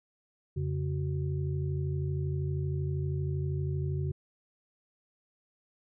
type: tone cluster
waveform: sine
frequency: 87.5 / 140.2 / 371.7 Hz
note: F2 / C#3 / F#4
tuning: +4 / +20 / +8 cents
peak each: -33 / -31 / -40 dBFS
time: 0.56-4.12 s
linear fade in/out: 10 ms
effects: none